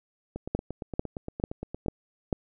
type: two click trains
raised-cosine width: 2 ms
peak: -21 / -12 dBFS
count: 14 / 5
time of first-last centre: 0.36-1.861 / 0.55-2.328 s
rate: 8.66 / 2.25 Hz
effects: none